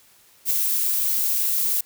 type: noise with ADSR envelope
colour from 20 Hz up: violet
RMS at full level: -19 dBFS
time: 0.45-1.81 s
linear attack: 56 ms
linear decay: 3 ms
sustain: -3 dB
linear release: 5 ms
effects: white hiss -55 dBFS RMS until 1.85 s